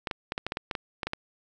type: clicks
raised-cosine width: 0.3 ms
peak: -14 dBFS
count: 12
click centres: 0.072 / 0.112 / 0.321 / 0.379 / 0.466 / 0.521 / 0.571 / 0.712 / 0.752 / 1.032 / 1.07 / 1.134 s
effects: none